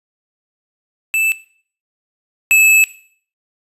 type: tone pair in turn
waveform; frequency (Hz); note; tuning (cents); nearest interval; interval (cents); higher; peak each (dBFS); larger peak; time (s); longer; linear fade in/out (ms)
square; 2637 / 2607; E7 / E7; 0 / -20; unison; 20; first; -14 / -8; second; 1.14-1.32 / 2.51-2.84; second; 0
effects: noise-tail reverb RT60 0.5 s tail -17 dB re dry + resampled to 32000 Hz